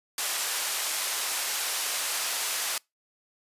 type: band-pass noise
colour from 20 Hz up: white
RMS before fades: -30 dBFS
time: 0.18-2.78 s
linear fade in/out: 2 ms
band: 640 to 11000 Hz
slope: 12 dB/octave
effects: noise-tail reverb RT60 0.2 s tail -26 dB re dry + resampled to 32000 Hz